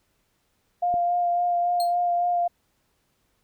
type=tone with vibrato; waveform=sine; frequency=702 Hz; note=F5; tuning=9 cents sharp; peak=-20 dBFS; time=0.82-2.48 s; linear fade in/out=10 ms; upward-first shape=sine; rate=3.6 Hz; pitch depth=15 cents each way
type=click; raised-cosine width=2 ms; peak=-23 dBFS; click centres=0.941 s
type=tone with exponential decay; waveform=sawtooth; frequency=4228 Hz; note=C8; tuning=17 cents sharp; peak=-25 dBFS; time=1.8-1.95 s; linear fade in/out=1 ms; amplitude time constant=31 ms
effects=pink hiss -70 dBFS RMS until 3.43 s